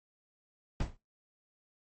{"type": "noise with exponential decay", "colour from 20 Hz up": "brown", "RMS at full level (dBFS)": -24, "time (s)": [0.8, 0.97], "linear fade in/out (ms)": 5, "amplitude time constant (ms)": 35, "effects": ["noise-tail reverb RT60 0.2 s tail -17 dB re dry", "MP3 32 kbps"]}